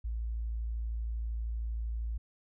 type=tone; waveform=sine; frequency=56.4 Hz; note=A1; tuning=44 cents sharp; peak=-32 dBFS; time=0.04-2.18 s; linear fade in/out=10 ms; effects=none